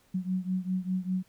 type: beating tone pair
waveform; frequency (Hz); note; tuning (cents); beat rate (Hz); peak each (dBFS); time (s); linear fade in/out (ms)
sine; 183.3 / 188.3; F#3 / F#3; -16 / +31; 5; -30 / -32; 0.14-1.23; 10
effects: pink hiss -65 dBFS RMS until 1.28 s